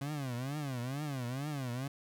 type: tone with vibrato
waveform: 30% pulse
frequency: 134.9 Hz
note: C#3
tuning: 47 cents flat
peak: -33 dBFS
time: 0.01-1.88 s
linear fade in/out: 5 ms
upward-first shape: triangle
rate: 2.2 Hz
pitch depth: 240 cents each way
effects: none